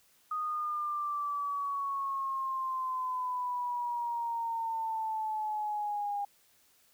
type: exponential sweep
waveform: sine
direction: down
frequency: 1244.5 to 809 Hz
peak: -31 dBFS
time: 0.31-6.25 s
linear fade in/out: 5 ms
effects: white hiss -66 dBFS RMS until 6.93 s